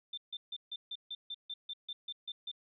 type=tone bursts; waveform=sine; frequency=3565 Hz; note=A7; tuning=22 cents sharp; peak=-38 dBFS; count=13; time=0.13-2.515 s; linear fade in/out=5 ms; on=45 ms; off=150 ms; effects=none